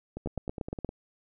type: two click trains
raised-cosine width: 2 ms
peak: -23 / -19 dBFS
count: 8 / 6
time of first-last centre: 0.17-0.891 / 0.26-0.847 s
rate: 9.71 / 8.52 Hz
effects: none